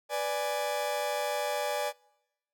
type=chord; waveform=40% pulse; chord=G# diminished; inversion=first; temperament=equal; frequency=493.9 / 587.3 / 830.6 Hz; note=B4 / D5 / G#5; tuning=0 / 0 / 0 cents; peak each=-36 / -31 / -33 dBFS; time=0.09-1.93 s; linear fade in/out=50 ms; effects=noise-tail reverb RT60 1.0 s tail -26 dB re dry